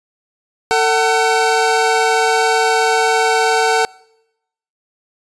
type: tone pair together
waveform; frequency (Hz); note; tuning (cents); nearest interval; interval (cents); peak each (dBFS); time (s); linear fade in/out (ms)
25% pulse; 448.1 / 753; A4 / F#5; +32 / +30; major sixth; 898; -11; 0.71-3.85; 0
effects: noise-tail reverb RT60 0.9 s tail -26 dB re dry + resampled to 22050 Hz